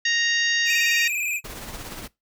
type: harmonic tone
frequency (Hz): 932.3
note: A#5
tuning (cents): 0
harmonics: 2 / 3 / 4 / 5 / 6 / 7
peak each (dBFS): -22 / -26 / -28 / -30 / -32 / -33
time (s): 0.05-1.08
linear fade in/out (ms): 5
type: tone with vibrato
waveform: square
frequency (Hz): 2468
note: D#7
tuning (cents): -15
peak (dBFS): -24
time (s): 0.65-1.41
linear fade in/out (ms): 50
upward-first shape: square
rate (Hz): 19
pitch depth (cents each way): 52
type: noise with tremolo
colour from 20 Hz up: pink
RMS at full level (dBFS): -34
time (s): 1.44-2.08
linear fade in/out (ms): 10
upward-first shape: triangle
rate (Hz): 17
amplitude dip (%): 50
effects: noise-tail reverb RT60 0.2 s tail -22 dB re dry